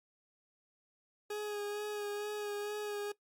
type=tone with vibrato; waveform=40% pulse; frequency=415.3 Hz; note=G#4; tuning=in tune; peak=-36 dBFS; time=1.3-3.12 s; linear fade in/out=5 ms; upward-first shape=sine; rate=2.2 Hz; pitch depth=21 cents each way; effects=noise-tail reverb RT60 0.1 s tail -19 dB re dry + Opus 48 kbps